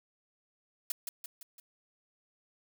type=noise with echo; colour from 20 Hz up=blue; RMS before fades=-33 dBFS; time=0.9-0.92 s; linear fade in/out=2 ms; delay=170 ms; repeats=4; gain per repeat=-5 dB; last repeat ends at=1.6 s; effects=none